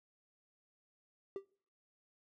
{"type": "tone with exponential decay", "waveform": "triangle", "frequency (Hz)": 392, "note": "G4", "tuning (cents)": 0, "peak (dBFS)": -33, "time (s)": [1.36, 1.46], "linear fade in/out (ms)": 1, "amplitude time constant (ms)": 20, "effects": ["noise-tail reverb RT60 0.6 s tail -26 dB re dry"]}